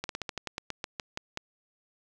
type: slowing click train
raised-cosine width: 0.2 ms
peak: -16 dBFS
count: 13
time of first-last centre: 0.04-1.374 s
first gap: 52 ms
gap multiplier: 1.13
effects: none